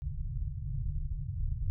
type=low-pass noise; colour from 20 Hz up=pink; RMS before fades=-34 dBFS; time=0.02-1.7 s; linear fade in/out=0 ms; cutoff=150 Hz; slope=96 dB/octave; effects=none